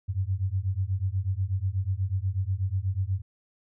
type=beating tone pair; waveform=sine; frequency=91.5 / 99.7 Hz; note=F#2 / G2; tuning=-19 / +30 cents; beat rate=8.2 Hz; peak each=-28 dBFS; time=0.08-3.22 s; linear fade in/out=20 ms; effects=none